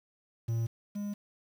triangle tone pair in turn, 114.9 / 204.7 Hz, A#2 / G#3, -25 / -25 cents, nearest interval minor seventh, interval 1000 cents, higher second, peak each -26 / -31 dBFS, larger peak first, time 0.48-0.67 / 0.95-1.14 s, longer neither, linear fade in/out 10 ms, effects 9-bit

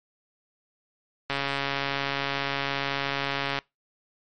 click train, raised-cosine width 0.3 ms, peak -11 dBFS, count 319, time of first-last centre 1.3-3.588 s, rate 139 Hz, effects noise-tail reverb RT60 0.2 s tail -24 dB re dry + MP3 48 kbps

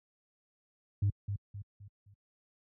sine tone with echo, 100.4 Hz, G2, 42 cents sharp, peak -23 dBFS, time 1.02-1.1 s, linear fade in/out 5 ms, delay 260 ms, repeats 4, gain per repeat -8 dB, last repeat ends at 2.14 s, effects tanh soft clip ceiling -22 dBFS + high-pass 60 Hz 12 dB/octave

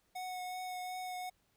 square tone with vibrato, 734 Hz, F#5, 14 cents flat, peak -40 dBFS, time 0.15-1.3 s, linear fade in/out 10 ms, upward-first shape triangle, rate 2.7 Hz, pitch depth 15 cents each way, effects pink hiss -75 dBFS RMS until 1.56 s

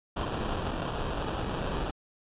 pink noise with sample-and-hold, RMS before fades -32 dBFS, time 0.16-1.91 s, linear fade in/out 10 ms, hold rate 2100 Hz, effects resampled to 8000 Hz

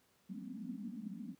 white band-pass noise, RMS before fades -45 dBFS, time 0.29-1.35 s, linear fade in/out 10 ms, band 180 to 270 Hz, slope 96 dB/octave, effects pink hiss -72 dBFS RMS until 1.39 s + high-pass 100 Hz 12 dB/octave

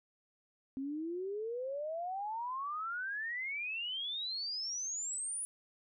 sine exponential sweep, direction up, 262.7 to 9970 Hz, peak -36 dBFS, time 0.77-5.45 s, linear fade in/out 0 ms, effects none

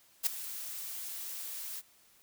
blue noise with ADSR envelope, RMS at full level -26 dBFS, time 0.23-1.82 s, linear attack 37 ms, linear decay 4 ms, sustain -15 dB, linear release 34 ms, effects white hiss -64 dBFS RMS until 2.22 s

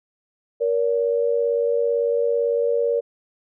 sine tone pair together, 472.2 / 570.1 Hz, A#4 / C#5, +22 / +48 cents, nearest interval minor third, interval 326 cents, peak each -19 / -23 dBFS, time 0.6-3.01 s, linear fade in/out 20 ms, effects none

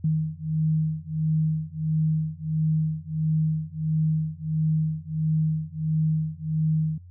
sine beating tone pair, 156.1 / 157.6 Hz, D#3 / D#3, +6 / +23 cents, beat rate 1.5 Hz, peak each -25 dBFS, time 0.04-6.98 s, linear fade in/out 5 ms, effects noise-tail reverb RT60 0.2 s tail -26 dB re dry + added 89 Hz sine -43 dBFS peak until 7.1 s

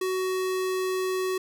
square tone, 373.4 Hz, F#4, 16 cents sharp, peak -26 dBFS, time 0.01-1.38 s, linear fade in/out 5 ms, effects none

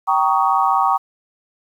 sine chord, Eb dominant seventh, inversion first, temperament just, 777.8 / 933.4 / 1120.1 / 1244.5 Hz, G5 / Bb5 / Db6 / Eb6, -14 / +2 / +18 / 0 cents, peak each -18 / -19 / -18 / -22 dBFS, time 0.07-0.98 s, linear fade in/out 20 ms, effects 8-bit

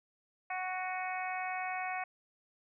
harmonic tone with a mistuned harmonic, 370 Hz, F#4, in tune, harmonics 2 / 3 / 4 / 5 / 6 / 7, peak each -37 / -44 / -45 / -44 / -42 / -45 dBFS, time 0.5-2.04 s, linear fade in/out 5 ms, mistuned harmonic 7, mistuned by -34 cents, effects none

